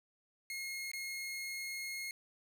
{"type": "tone with dropouts", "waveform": "sawtooth", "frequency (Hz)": 2154, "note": "C7", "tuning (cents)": 50, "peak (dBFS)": -36, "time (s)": [0.5, 2.11], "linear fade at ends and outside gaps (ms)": 1, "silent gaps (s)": [0.916, 0.934], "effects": []}